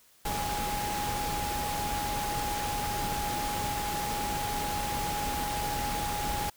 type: tone in noise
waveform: sine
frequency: 828 Hz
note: G#5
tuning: 5 cents flat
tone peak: -32 dBFS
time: 0.25-6.5 s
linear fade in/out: 5 ms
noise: pink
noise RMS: -34 dBFS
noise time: 0.25-6.5 s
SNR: -1 dB
effects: white hiss -61 dBFS RMS until 6.56 s